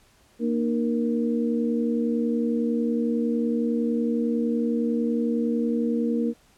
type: tone cluster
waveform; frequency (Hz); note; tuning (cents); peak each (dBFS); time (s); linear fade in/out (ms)
sine; 233.6 / 304.5 / 470.3; A#3 / D#4 / A#4; +4 / -37 / +15; -23 / -29 / -28; 0.39-6.34; 50
effects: pink hiss -59 dBFS RMS until 6.57 s + low-pass 12000 Hz 12 dB/octave